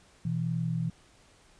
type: tone pair together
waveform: sine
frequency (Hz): 123.5 / 164.85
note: B2 / E3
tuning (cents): 0 / 0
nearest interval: perfect fourth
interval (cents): 500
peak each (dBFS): -32 / -29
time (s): 0.25-0.9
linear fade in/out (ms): 5
effects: pink hiss -60 dBFS RMS until 1.59 s + resampled to 22050 Hz